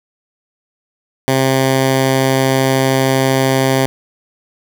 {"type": "tone", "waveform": "10% pulse", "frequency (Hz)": 132.9, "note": "C3", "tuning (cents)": 27, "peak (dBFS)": -3, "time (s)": [1.28, 3.86], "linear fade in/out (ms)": 0, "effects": []}